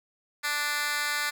10% pulse tone with high-pass filter, 293.7 Hz, D4, in tune, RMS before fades -29 dBFS, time 0.43-1.31 s, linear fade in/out 20 ms, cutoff 1800 Hz, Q 1.2, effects none

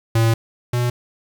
square tone pair in turn, 113.7 / 121.85 Hz, A#2 / B2, -43 / -23 cents, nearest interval minor second, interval 120 cents, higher second, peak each -14 / -18 dBFS, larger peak first, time 0.15-0.34 / 0.73-0.9 s, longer first, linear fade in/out 5 ms, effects 8-bit

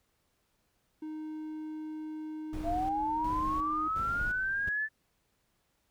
triangle tone, 310.2 Hz, D#4, 5 cents flat, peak -35 dBFS, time 1.02-3.88 s, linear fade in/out 5 ms
brown noise with tremolo, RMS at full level -39 dBFS, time 2.53-4.69 s, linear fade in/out 2 ms, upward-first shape square, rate 1.4 Hz, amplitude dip 75%
sine linear sweep, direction up, 659.3 to 1760 Hz, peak -29 dBFS, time 2.63-4.89 s, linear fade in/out 50 ms
effects pink hiss -75 dBFS RMS until 5.9 s

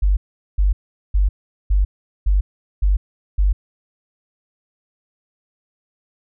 sine tone bursts, 48.79 Hz, G1, 7 cents flat, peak -12 dBFS, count 7, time 0.02-3.53 s, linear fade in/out 10 ms, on 150 ms, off 410 ms, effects none

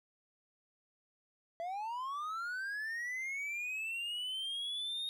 triangle linear sweep, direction up, 659.3 to 3729 Hz, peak -35 dBFS, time 1.6-5.09 s, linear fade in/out 0 ms, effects none

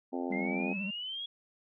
harmonic tone, 87.31 Hz, F2, in tune, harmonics 3 / 4 / 5 / 6 / 7 / 8 / 9 / 10, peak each -35 / -39 / -42 / -45 / -44 / -47 / -43 / -49 dBFS, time 0.12-0.74 s, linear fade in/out 20 ms
triangle tone with vibrato, 196.5 Hz, G3, 4 cents sharp, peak -33 dBFS, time 0.3-0.91 s, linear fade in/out 10 ms, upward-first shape triangle, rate 14 Hz, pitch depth 110 cents each way
sine exponential sweep, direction up, 2061 to 3356 Hz, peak -36 dBFS, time 0.32-1.26 s, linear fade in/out 5 ms
effects none

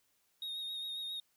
triangle tone with vibrato, 3729 Hz, A#7, in tune, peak -37 dBFS, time 0.42-1.2 s, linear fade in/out 2 ms, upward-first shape sine, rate 7.4 Hz, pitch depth 27 cents each way, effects white hiss -75 dBFS RMS until 1.36 s

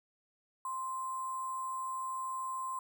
sine tone with sample-and-hold, 1046.5 Hz, C6, in tune, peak -35 dBFS, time 0.65-2.79 s, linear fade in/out 2 ms, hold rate 8820 Hz, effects none

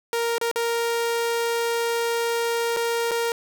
sawtooth tone with dropouts, 466.2 Hz, A#4, in tune, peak -18 dBFS, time 0.13-3.32 s, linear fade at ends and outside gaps 1 ms, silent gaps 0.382-0.413 / 0.514-0.559 / 2.765-2.769 / 3.111-3.115 s, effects none

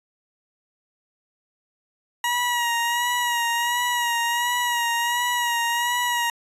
20% pulse tone with vibrato, 955 Hz, A#5, 42 cents sharp, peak -16 dBFS, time 2.24-6.3 s, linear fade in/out 2 ms, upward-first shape sine, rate 1.4 Hz, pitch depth 35 cents each way, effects resampled to 32000 Hz

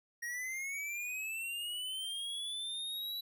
square linear sweep, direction up, 1870 to 3951 Hz, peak -38 dBFS, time 0.22-3.21 s, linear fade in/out 10 ms, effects none

